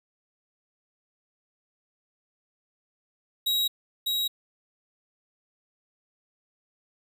45% pulse tone with echo, 3830 Hz, A#7, 46 cents sharp, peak -23 dBFS, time 3.46-3.68 s, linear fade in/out 10 ms, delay 600 ms, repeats 1, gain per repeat -2 dB, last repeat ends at 4.28 s, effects none

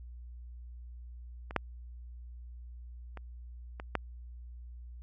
clicks, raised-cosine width 0.5 ms, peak -27 / -12 / -29 / -26 / -14 dBFS, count 5, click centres 1.509 / 1.563 / 3.173 / 3.799 / 3.953 s, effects added 60 Hz sine -44 dBFS peak until 5.02 s

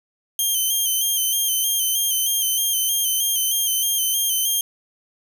5% pulse tone with vibrato, 3136 Hz, G7, in tune, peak -11 dBFS, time 0.39-4.61 s, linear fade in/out 2 ms, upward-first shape square, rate 3.2 Hz, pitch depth 36 cents each way, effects none

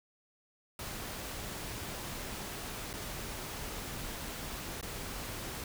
pink noise with dropouts, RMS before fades -41 dBFS, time 0.79-5.64 s, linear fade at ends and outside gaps 2 ms, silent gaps 2.931-2.937 / 4.812-4.827 s, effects none

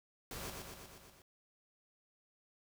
pink noise with echo, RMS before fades -45 dBFS, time 0.31-0.5 s, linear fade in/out 2 ms, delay 120 ms, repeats 6, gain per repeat -3 dB, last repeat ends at 1.22 s, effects none

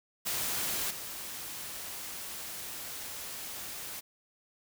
white noise with level steps, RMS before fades -33 / -41 dBFS, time 0.25-4.01 s, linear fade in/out 20 ms, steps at 0.9 s, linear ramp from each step 10 ms, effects none

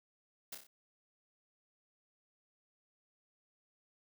white noise with echo, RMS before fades -44 dBFS, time 0.52-0.55 s, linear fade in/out 5 ms, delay 30 ms, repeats 4, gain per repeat -5 dB, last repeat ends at 0.67 s, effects none

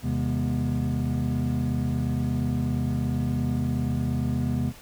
triangle tone cluster, 81 / 130.8 / 159.1 / 204.9 / 242 Hz, E2 / C3 / D#3 / G#3 / B3, -30 / 0 / +39 / -23 / -35 cents, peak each -29 / -25 / -33 / -30 / -27 dBFS, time 0.02-4.73 s, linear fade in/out 50 ms, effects pink hiss -48 dBFS RMS until 4.81 s

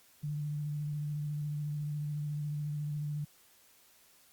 sine tone with vibrato, 148.3 Hz, D3, 17 cents sharp, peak -33 dBFS, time 0.23-3.25 s, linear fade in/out 10 ms, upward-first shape square, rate 14 Hz, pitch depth 16 cents each way, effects white hiss -63 dBFS RMS until 4.32 s + Opus 48 kbps

